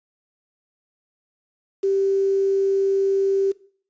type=tone with quantisation; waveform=sine; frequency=390.7 Hz; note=G4; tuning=6 cents flat; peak=-17 dBFS; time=1.83-3.52 s; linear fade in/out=10 ms; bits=7; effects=noise-tail reverb RT60 0.5 s tail -20 dB re dry + resampled to 16000 Hz